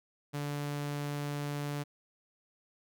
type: tone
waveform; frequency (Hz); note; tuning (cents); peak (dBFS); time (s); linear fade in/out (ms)
sawtooth; 145.1; D3; -21; -30; 0.33-1.84; 20
effects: none